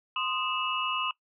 sine tone cluster, 1039 / 1239 / 2645 / 2893 Hz, C6 / D#6 / E7 / F#7, -12 / -8 / +5 / -40 cents, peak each -33 / -33 / -34 / -34 dBFS, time 0.16-1.11 s, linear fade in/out 2 ms, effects noise-tail reverb RT60 0.1 s tail -20 dB re dry

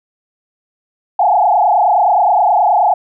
sine tone with frequency modulation, 780 Hz, G5, 9 cents flat, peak -8 dBFS, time 1.19-2.94 s, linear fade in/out 5 ms, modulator 29.5 Hz, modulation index 3.1, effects none

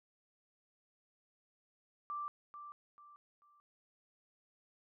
sine tone with echo, 1175 Hz, D6, 1 cent sharp, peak -38 dBFS, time 2.1-2.28 s, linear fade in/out 0 ms, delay 440 ms, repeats 3, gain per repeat -9 dB, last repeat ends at 3.6 s, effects none

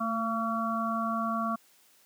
harmonic tone with a mistuned harmonic, 227.3 Hz, A#3, 43 cents flat, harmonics 1 / 3 / 5 / 6, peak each -31 / -35 / -31 / -37 dBFS, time 0-1.56 s, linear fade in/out 10 ms, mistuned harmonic 1, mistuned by -28 cents, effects white hiss -62 dBFS RMS until 2.05 s + high-pass 150 Hz 12 dB/octave

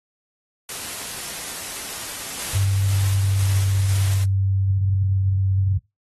white noise, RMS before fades -31 dBFS, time 0.69-2.58 s, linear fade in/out 2 ms
white noise with tremolo, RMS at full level -31 dBFS, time 2.39-4.24 s, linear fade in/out 0 ms, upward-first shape square, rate 2 Hz, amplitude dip 30%
sine tone with pitch glide, 98 to 96.04 Hz, G2 to G2, 0 to -35 cents, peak -17 dBFS, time 2.54-5.78 s, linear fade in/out 10 ms, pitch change -35 cents, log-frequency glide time 2.89-5.59 s
effects noise-tail reverb RT60 0.2 s tail -19 dB re dry + AAC 32 kbps

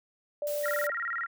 sine tone, 587.3 Hz, D5, in tune, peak -29 dBFS, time 0.42-0.9 s, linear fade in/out 2 ms
blue noise, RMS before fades -40 dBFS, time 0.47-0.87 s, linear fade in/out 0 ms
sine tone with vibrato, 1615 Hz, G#6, 49 cents flat, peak -30 dBFS, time 0.63-1.27 s, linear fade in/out 20 ms, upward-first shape square, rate 19 Hz, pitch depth 270 cents each way
effects none

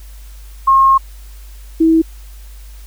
sine tone pair in turn, 1076 / 324.1 Hz, C6 / E4, +48 / -29 cents, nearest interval octave + major sixth, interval 2077 cents, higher first, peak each -6 / -7 dBFS, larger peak first, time 0.67-0.98 / 1.8-2.02 s, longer first, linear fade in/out 10 ms, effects added 50 Hz sine -32 dBFS peak until 2.86 s + white hiss -46 dBFS RMS until 2.86 s

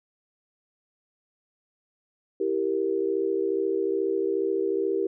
sine chord, E diminished, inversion none, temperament equal, 329.6 / 392 / 466.2 Hz, E4 / G4 / Bb4, 0 / 0 / 0 cents, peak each -30 / -25 / -29 dBFS, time 2.4-5.07 s, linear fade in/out 5 ms, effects none

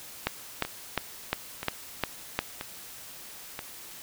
two click trains, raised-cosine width 0.3 ms, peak -18 / -9 dBFS, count 4 / 7, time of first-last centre 0.65-3.591 / 0.27-2.39 s, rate 1.02 / 2.83 Hz, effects white hiss -45 dBFS RMS until 4.02 s

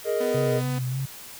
triangle chord, Ab suspended second, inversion none, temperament equal, 415.3 / 466.2 / 622.3 Hz, Ab4 / Bb4 / Eb5, 0 / 0 / 0 cents, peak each -25 dBFS, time 0.04-0.62 s, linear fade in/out 50 ms
sawtooth tone, 250 Hz, B3, 21 cents sharp, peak -26 dBFS, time 0.2-0.79 s, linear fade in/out 10 ms
sine tone with vibrato, 130.6 Hz, C3, 3 cents flat, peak -25 dBFS, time 0.34-1.06 s, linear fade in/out 10 ms, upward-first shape sine, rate 3.4 Hz, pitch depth 56 cents each way
effects white hiss -42 dBFS RMS until 1.39 s

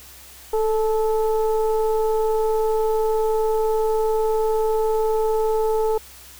sine tone with frequency modulation, 440 Hz, A4, in tune, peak -17 dBFS, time 0.53-5.98 s, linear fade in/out 5 ms, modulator 430 Hz, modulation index 0.8, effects added 65 Hz sine -50 dBFS peak until 6.39 s + white hiss -44 dBFS RMS until 6.39 s

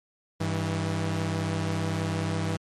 sawtooth tone pair together, 98.55 / 162.2 Hz, G2 / E3, +10 / -28 cents, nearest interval major sixth, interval 862 cents, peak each -25 dBFS, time 0.4-2.57 s, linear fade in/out 10 ms, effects low-pass 9000 Hz 12 dB/octave + MP3 64 kbps

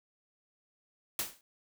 white noise with exponential decay, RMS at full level -30 dBFS, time 1.19-1.41 s, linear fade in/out 1 ms, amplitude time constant 47 ms, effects none

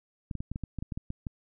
clicks, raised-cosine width 5 ms, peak -22 dBFS, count 12, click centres 0.312 / 0.353 / 0.405 / 0.516 / 0.559 / 0.637 / 0.787 / 0.825 / 0.922 / 0.975 / 1.104 / 1.268 s, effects none

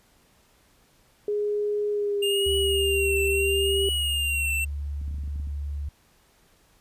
sine tone with pitch glide, 415.3 to 393.8 Hz, G#4 to G4, 0 to +8 cents, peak -23 dBFS, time 1.28-3.89 s, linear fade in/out 2 ms, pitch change -92 cents, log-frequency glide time 1.91-2.51 s
square tone with vibrato, 2802 Hz, F7, 5 cents sharp, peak -25 dBFS, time 2.22-4.65 s, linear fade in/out 10 ms, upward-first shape triangle, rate 0.75 Hz, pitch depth 82 cents each way
sine tone, 71.9 Hz, D2, 36 cents flat, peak -28 dBFS, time 2.46-5.89 s, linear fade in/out 5 ms
clicks, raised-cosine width 5 ms, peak -31 dBFS, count 10, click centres 5.015 / 5.08 / 5.111 / 5.144 / 5.184 / 5.237 / 5.277 / 5.359 / 5.399 / 5.473 s
effects pink hiss -61 dBFS RMS until 6.8 s + resampled to 32000 Hz

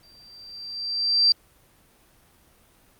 sine tone with exponential growth, 4699 Hz, D8, in tune, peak -13 dBFS, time 0.03-1.32 s, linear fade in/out 1 ms, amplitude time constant 280 ms, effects pink hiss -58 dBFS RMS until 2.99 s + Opus 32 kbps

